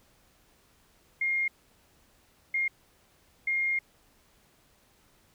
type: tone bursts at uneven times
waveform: sine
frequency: 2129 Hz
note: C7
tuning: 30 cents sharp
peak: -25 dBFS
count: 3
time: 1.21-1.48 / 2.54-2.68 / 3.47-3.79 s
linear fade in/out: 5 ms
effects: pink hiss -64 dBFS RMS until 5.34 s